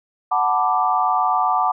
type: chord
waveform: sine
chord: B minor seventh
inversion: second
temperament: equal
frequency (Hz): 740 / 880 / 987.8 / 1174.7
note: F#5 / A5 / B5 / D6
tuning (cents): 0 / 0 / 0 / 0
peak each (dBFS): -20 / -22 / -24 / -20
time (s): 0.31-1.72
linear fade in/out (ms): 10
effects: none